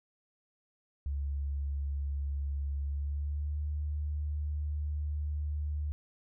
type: tone with pitch glide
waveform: sine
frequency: 70.4 to 74.37 Hz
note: C#2 to D2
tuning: +27 to +22 cents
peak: -31 dBFS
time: 1.06-5.92 s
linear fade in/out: 0 ms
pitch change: +95 cents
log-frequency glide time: 2.81-3.6 s
effects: none